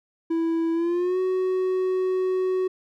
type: tone with pitch glide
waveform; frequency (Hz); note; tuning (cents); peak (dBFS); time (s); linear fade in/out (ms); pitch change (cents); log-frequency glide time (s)
triangle; 329.6 to 372.1; E4 to F#4; 0 to +10; -19; 0.3-2.68; 10; +210; 0.73-1.19
effects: none